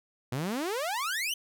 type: exponential sweep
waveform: sawtooth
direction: up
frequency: 117.6 to 3115 Hz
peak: -26 dBFS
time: 0.32-1.34 s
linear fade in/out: 5 ms
effects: none